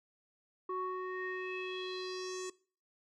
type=tone with low-pass filter sweep; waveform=square; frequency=370 Hz; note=F#4; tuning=in tune; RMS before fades=-39 dBFS; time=0.69-2.5 s; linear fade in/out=5 ms; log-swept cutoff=990 to 7400 Hz; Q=4.6; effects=noise-tail reverb RT60 0.4 s tail -21 dB re dry